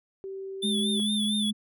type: tone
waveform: sine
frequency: 386.6 Hz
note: G4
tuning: 24 cents flat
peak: -34 dBFS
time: 0.24-1 s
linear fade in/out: 0 ms
type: tone with vibrato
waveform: square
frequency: 3500 Hz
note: A7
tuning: 10 cents flat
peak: -28 dBFS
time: 0.62-1.51 s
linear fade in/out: 10 ms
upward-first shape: sine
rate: 4.4 Hz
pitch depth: 66 cents each way
type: tone with pitch glide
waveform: sine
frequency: 210 to 211.3 Hz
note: G#3 to G#3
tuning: +19 to +30 cents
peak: -26 dBFS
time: 0.63-1.53 s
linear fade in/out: 20 ms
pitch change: +11 cents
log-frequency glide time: 0.74-1.12 s
effects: none